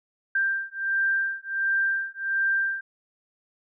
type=beating tone pair; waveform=sine; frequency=1579 / 1580.4 Hz; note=G6 / G6; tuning=+12 / +14 cents; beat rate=1.4 Hz; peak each=-26 / -26 dBFS; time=0.35-2.81 s; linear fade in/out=5 ms; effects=none